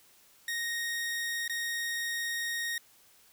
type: tone with dropouts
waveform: sawtooth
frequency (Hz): 1864.7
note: A#6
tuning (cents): 0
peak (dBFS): -28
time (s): 0.48-2.78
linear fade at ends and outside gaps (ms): 2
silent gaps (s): 1.479-1.496
effects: white hiss -61 dBFS RMS until 3.32 s